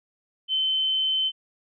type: tone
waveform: sine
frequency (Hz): 3071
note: G7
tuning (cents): -36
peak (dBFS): -21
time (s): 0.48-1.32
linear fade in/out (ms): 50
effects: none